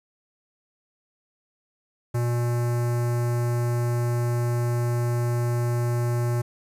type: tone with notch filter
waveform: square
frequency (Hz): 120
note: B2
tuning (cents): -49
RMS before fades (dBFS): -24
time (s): 2.14-6.42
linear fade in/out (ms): 10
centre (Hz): 3300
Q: 0.6
effects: resampled to 32000 Hz + 10-bit